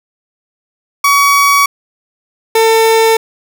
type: tone pair in turn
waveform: 30% pulse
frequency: 1130 / 448.4 Hz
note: C#6 / A4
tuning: +33 / +33 cents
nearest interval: octave + major third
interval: 1600 cents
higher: first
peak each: -4 dBFS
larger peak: neither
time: 1.04-1.66 / 2.55-3.17 s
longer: neither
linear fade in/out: 5 ms
effects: none